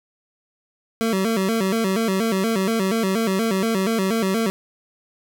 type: tone with vibrato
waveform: 25% pulse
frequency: 207.7 Hz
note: G#3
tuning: in tune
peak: -15 dBFS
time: 1.01-4.5 s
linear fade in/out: 0 ms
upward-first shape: square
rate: 4.2 Hz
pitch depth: 150 cents each way
effects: none

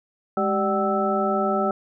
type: tone cluster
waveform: sine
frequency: 207.7 / 387 / 592 / 761 / 1314 Hz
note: G#3 / G4 / D5 / F#5 / E6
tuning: 0 / -22 / +14 / +48 / -6 cents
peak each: -26 dBFS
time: 0.37-1.71 s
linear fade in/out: 2 ms
effects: none

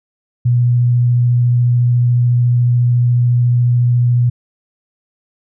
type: tone with vibrato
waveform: sine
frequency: 121.7 Hz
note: B2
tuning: 25 cents flat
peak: -9 dBFS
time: 0.45-4.3 s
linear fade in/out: 10 ms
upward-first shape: sine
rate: 14 Hz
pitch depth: 9 cents each way
effects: none

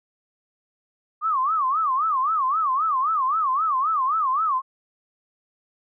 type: tone with vibrato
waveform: sine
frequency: 1163 Hz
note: D6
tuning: 17 cents flat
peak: -19 dBFS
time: 1.21-4.62 s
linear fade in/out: 50 ms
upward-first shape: sine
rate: 3.8 Hz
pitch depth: 220 cents each way
effects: none

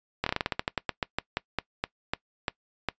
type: slowing click train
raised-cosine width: 0.3 ms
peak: -10 dBFS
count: 20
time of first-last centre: 0.24-2.887 s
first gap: 24 ms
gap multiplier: 1.17
effects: noise-tail reverb RT60 0.1 s tail -22 dB re dry + resampled to 16000 Hz

